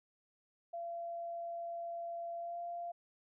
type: tone with pitch glide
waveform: sine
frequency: 682 to 691.1 Hz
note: F5 to F5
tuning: -41 to -18 cents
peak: -39 dBFS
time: 0.73-2.92 s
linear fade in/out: 10 ms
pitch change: +23 cents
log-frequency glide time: 2.37-2.59 s
effects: none